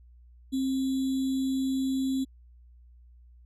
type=tone with sample-and-hold; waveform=sine; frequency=265 Hz; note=C4; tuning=22 cents sharp; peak=-25 dBFS; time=0.52-2.25 s; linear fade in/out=20 ms; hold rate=3675 Hz; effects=added 60 Hz sine -51 dBFS peak until 3.45 s + resampled to 32000 Hz